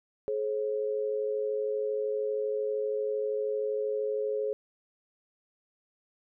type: tone pair together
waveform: sine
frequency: 426.2 / 539 Hz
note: G#4 / C#5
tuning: +45 / -49 cents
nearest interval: major third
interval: 406 cents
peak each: -29 / -33 dBFS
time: 0.28-4.53 s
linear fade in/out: 0 ms
effects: none